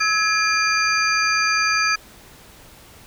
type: tone cluster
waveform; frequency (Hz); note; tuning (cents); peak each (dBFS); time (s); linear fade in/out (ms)
sine; 1293 / 1674 / 2405 / 4745 / 6170; E6 / G#6 / D7 / D8 / G8; -34 / +13 / +41 / +17 / -28; -22 / -22 / -22 / -24 / -28; 0-1.96; 10
effects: pink hiss -46 dBFS RMS until 3.06 s